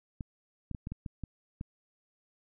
clicks, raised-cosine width 5 ms, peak -25 dBFS, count 8, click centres 0.208 / 0.713 / 0.748 / 0.871 / 0.92 / 1.062 / 1.237 / 1.611 s, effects none

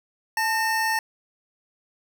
square tone pair together, 880 / 1828.4 Hz, A5 / A#6, 0 / -34 cents, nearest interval octave + minor second, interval 1266 cents, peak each -25 dBFS, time 0.37-0.99 s, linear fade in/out 2 ms, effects none

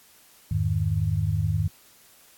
sine tone cluster, 83.1 / 102.3 / 153.5 Hz, E2 / G#2 / D#3, +15 / -26 / -23 cents, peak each -28 / -24 / -27 dBFS, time 0.51-1.68 s, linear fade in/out 5 ms, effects white hiss -55 dBFS RMS until 2.37 s + AAC 64 kbps

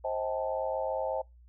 sine chord, A half-diminished seventh, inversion first, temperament just, 528 / 633.6 / 792 / 880 Hz, C5 / Eb5 / G5 / A5, +16 / +31 / +18 / 0 cents, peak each -33 / -34 / -38 / -37 dBFS, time 0.04-1.22 s, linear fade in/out 10 ms, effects noise-tail reverb RT60 0.2 s tail -24 dB re dry + added 60 Hz sine -53 dBFS peak until 1.48 s

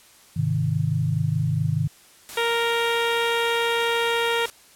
sine chord, Ab major, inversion none, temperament equal, 103.83 / 130.81 / 155.56 Hz, Ab2 / C3 / Eb3, 0 / 0 / 0 cents, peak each -26 / -25 / -23 dBFS, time 0.36-1.88 s, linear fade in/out 10 ms
white noise, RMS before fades -37 dBFS, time 2.29-4.5 s, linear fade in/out 0 ms
harmonic tone, 465.7 Hz, A#4, 2 cents flat, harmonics 1 / 2 / 3 / 4 / 5 / 6 / 7 / 8, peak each -24 / -27 / -29 / -30 / -31 / -32 / -32 / -33 dBFS, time 2.37-4.46 s, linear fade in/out 5 ms
effects white hiss -52 dBFS RMS until 4.75 s + low-pass 12000 Hz 12 dB/octave

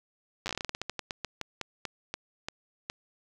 slowing click train, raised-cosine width 0.2 ms, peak -16 dBFS, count 23, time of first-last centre 0.46-2.899 s, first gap 9 ms, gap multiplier 1.2, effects 9-bit

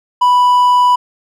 triangle tone, 987.8 Hz, B5, in tune, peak -5 dBFS, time 0.21-0.96 s, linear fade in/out 10 ms, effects none

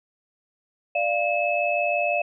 sine tone cluster, 589 / 695 / 2593 Hz, D5 / F5 / E7, +5 / -9 / -29 cents, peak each -25 dBFS, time 0.95-2.22 s, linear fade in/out 5 ms, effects none

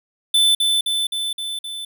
square tone with echo, 3520 Hz, A7, in tune, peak -13 dBFS, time 0.34-0.55 s, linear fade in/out 5 ms, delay 260 ms, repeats 5, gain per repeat -3 dB, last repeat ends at 1.85 s, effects none

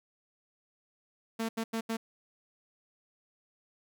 sawtooth tone bursts at uneven times, 225.8 Hz, A3, 45 cents sharp, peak -27 dBFS, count 4, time 1.39-1.49 / 1.57-1.64 / 1.73-1.81 / 1.89-1.97 s, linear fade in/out 10 ms, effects none

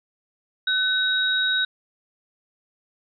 sine tone pair together, 1510 / 3805 Hz, F#6 / A#7, +35 / +35 cents, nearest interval octave + major third, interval 1600 cents, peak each -22 dBFS, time 0.67-1.65 s, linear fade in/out 5 ms, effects none

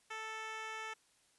10% pulse tone with band-pass filter, 440 Hz, A4, in tune, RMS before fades -44 dBFS, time 0.1-0.94 s, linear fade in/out 10 ms, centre 1900 Hz, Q 0.51, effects white hiss -71 dBFS RMS until 1.38 s + resampled to 24000 Hz

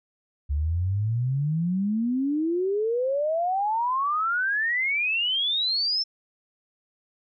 sine exponential sweep, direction up, 69.3 to 5390 Hz, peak -22 dBFS, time 0.49-6.04 s, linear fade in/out 20 ms, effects none

